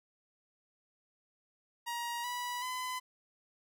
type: tone with pitch steps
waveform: sawtooth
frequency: 947 / 978.7 / 1011.5 Hz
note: A#5 / B5 / B5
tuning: +27 / -16 / +41 cents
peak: -32 dBFS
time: 1.86-3 s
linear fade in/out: 20 ms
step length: 380 ms
effects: none